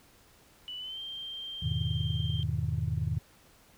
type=tone with pitch glide; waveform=sine; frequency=2969 to 3164 Hz; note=F#7 to G7; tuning=+5 to +15 cents; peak=-37 dBFS; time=0.68-2.43 s; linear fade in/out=0 ms; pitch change=+110 cents; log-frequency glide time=0.78-1.01 s
type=chord; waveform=sine; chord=E major seventh; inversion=none; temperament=just; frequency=82.41 / 103.01 / 123.61 / 154.51 Hz; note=E2 / G#2 / B2 / D#3; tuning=0 / -14 / +2 / -12 cents; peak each=-33 dBFS; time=1.62-3.19 s; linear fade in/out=10 ms
effects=tanh soft clip ceiling -19 dBFS + pink hiss -60 dBFS RMS until 3.77 s